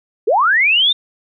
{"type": "linear sweep", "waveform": "sine", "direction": "up", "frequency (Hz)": [370, 3684], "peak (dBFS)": -10, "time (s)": [0.27, 0.93], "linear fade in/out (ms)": 10, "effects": []}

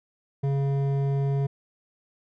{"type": "tone with hard clipping", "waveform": "sine", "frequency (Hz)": 138.59, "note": "C#3", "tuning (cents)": 0, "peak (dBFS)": -24, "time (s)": [0.43, 1.47], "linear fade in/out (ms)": 10, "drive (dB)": 10, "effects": []}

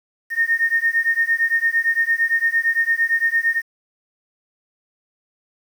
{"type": "beating tone pair", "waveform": "sine", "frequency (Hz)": [1832, 1840.8], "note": ["A#6", "A#6"], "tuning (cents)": [-31, -22], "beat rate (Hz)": 8.8, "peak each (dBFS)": -19, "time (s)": [0.3, 3.62], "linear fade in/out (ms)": 50, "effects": ["7-bit"]}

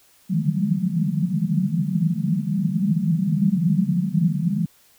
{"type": "band-pass noise", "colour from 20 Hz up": "white", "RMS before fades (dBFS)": -21, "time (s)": [0.29, 4.66], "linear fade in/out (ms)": 10, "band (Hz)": [150, 210], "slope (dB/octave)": 96, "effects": ["white hiss -56 dBFS RMS until 4.98 s"]}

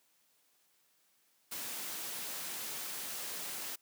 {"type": "noise", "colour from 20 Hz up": "white", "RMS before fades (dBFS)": -41, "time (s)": [1.51, 3.76], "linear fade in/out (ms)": 10, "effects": ["white hiss -72 dBFS RMS until 3.81 s", "high-pass 150 Hz 12 dB/octave"]}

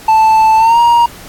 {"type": "tone with pitch glide", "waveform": "triangle", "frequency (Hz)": [880, 943.2], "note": ["A5", "A#5"], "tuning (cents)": [0, 20], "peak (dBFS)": -3, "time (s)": [0.08, 1.06], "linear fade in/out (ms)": 5, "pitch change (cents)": 120, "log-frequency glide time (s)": [0.57, 0.79], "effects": ["pink hiss -34 dBFS RMS until 1.28 s", "AAC 64 kbps"]}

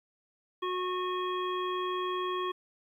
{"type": "harmonic tone with a mistuned harmonic", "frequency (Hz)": 365.3, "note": "F#4", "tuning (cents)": -22, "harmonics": [1, 3, 5, 7, 9], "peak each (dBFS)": [-33, -33, -45, -48, -42], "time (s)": [0.62, 2.52], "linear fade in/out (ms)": 10, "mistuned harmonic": 7, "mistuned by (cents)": -37, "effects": ["11-bit"]}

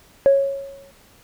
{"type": "tone with exponential decay", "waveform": "sine", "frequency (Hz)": 551, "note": "C#5", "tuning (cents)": -11, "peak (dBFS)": -7, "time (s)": [0.26, 0.91], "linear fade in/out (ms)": 0, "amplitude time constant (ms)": 140, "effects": ["tanh soft clip ceiling -6 dBFS", "pink hiss -52 dBFS RMS until 1.23 s"]}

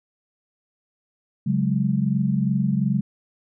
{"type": "chord", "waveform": "sine", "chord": "C# suspended fourth", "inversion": "none", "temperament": "equal", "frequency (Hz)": [138.59, 185, 207.7], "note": ["C#3", "F#3", "G#3"], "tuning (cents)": [0, 0, 0], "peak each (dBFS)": -23, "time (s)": [1.46, 3.01], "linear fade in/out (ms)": 10, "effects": []}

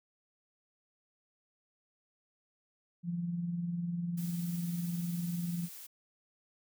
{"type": "tone with tremolo", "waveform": "sine", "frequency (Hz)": 172.7, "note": "F3", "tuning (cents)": -19, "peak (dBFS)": -30, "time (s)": [3.03, 5.69], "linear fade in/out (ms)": 50, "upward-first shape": "triangle", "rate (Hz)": 20, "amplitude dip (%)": 55}
{"type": "noise", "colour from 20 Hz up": "blue", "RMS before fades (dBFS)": -48, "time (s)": [4.17, 5.87], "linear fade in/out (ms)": 10}
{"effects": []}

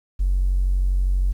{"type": "tone", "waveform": "triangle", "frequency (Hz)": 46.25, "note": "F#1", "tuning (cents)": 0, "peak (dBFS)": -13, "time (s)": [0.19, 1.33], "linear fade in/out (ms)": 20, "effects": ["tanh soft clip ceiling -14 dBFS", "9-bit"]}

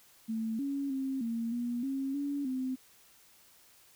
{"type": "tone with pitch steps", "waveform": "sine", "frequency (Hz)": [223, 278.7, 267.2, 230, 240.2, 270.4, 284, 258.8], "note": ["A3", "C#4", "C4", "A#3", "B3", "C#4", "C#4", "C4"], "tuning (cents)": [23, 9, 36, -23, -48, -43, 42, -19], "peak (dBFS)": -31, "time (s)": [0.28, 2.76], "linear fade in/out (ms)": 20, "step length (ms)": 310, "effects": ["white hiss -61 dBFS RMS until 3.95 s"]}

